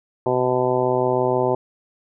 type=harmonic tone; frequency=126.2 Hz; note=B2; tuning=38 cents sharp; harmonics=1 / 2 / 3 / 4 / 5 / 6 / 7 / 8; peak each=-28 / -29 / -21 / -24 / -24 / -30 / -25 / -32 dBFS; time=0.26-1.55 s; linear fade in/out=2 ms; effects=none